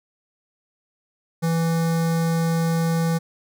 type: tone with notch filter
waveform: square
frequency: 165.3 Hz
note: E3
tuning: 5 cents sharp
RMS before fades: -21 dBFS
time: 1.42-3.19 s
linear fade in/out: 20 ms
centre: 2800 Hz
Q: 1.4
effects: none